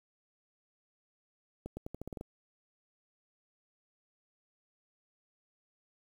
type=accelerating click train; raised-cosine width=2 ms; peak=-27 dBFS; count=9; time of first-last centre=1.66-2.211 s; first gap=110 ms; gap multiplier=0.86; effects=9-bit